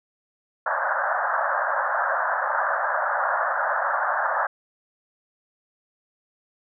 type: band-pass noise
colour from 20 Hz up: white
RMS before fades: -24 dBFS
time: 0.66-4.47 s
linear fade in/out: 5 ms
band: 550 to 1700 Hz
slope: 96 dB/octave
effects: none